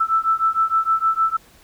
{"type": "beating tone pair", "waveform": "sine", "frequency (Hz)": [1318.5, 1325], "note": ["E6", "E6"], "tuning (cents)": [0, 9], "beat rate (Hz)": 6.5, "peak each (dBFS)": -19, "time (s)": [0, 1.37], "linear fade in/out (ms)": 10, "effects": ["pink hiss -51 dBFS RMS until 1.63 s"]}